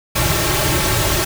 pink noise with comb filter, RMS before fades -17 dBFS, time 0.15-1.25 s, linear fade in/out 10 ms, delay 4.1 ms, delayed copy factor -0.95, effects none

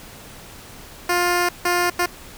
10% pulse tone bursts at uneven times, 352.8 Hz, F4, 18 cents sharp, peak -9 dBFS, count 3, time 1.09-1.49 / 1.65-1.9 / 1.99-2.06 s, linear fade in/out 5 ms, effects pink hiss -41 dBFS RMS until 2.37 s

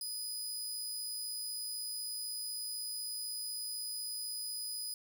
20% pulse tone, 4978 Hz, D#8, in tune, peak -32 dBFS, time 0.01-4.94 s, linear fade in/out 2 ms, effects none

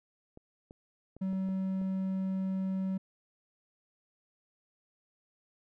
clicks, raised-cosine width 2 ms, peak -36 dBFS, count 6, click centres 0.374 / 0.709 / 1.166 / 1.33 / 1.488 / 1.815 s
triangle tone, 190 Hz, F#3, 46 cents sharp, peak -28 dBFS, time 1.21-2.98 s, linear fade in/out 10 ms
effects none

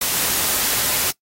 white noise, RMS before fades -20 dBFS, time 0.01-1.11 s, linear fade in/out 5 ms, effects noise-tail reverb RT60 0.1 s tail -20 dB re dry + AAC 48 kbps

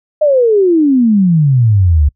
sine exponential sweep, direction down, 622.3 to 69 Hz, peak -6 dBFS, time 0.21-2.09 s, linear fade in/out 10 ms, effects noise-tail reverb RT60 0.1 s tail -25 dB re dry

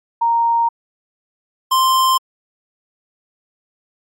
sine / square tone pair in turn, 930 / 1046.1 Hz, A#5 / C6, -4 / -1 cents, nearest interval major second, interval 203 cents, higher second, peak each -12 dBFS, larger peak neither, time 0.21-0.69 / 1.71-2.18 s, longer first, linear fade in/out 10 ms, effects MP3 64 kbps

